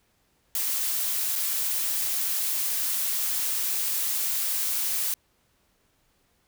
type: noise with dropouts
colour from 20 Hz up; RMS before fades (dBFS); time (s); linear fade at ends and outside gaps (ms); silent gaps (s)
blue; -27; 0.55-5.14; 1; 1.355-1.359
effects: pink hiss -68 dBFS RMS until 6.47 s